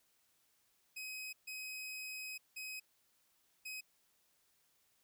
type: tone bursts at uneven times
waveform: sawtooth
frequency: 2530 Hz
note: D#7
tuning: 28 cents sharp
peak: -40 dBFS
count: 4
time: 0.96-1.33 / 1.47-2.38 / 2.56-2.8 / 3.65-3.81 s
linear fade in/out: 10 ms
effects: white hiss -75 dBFS RMS until 5.03 s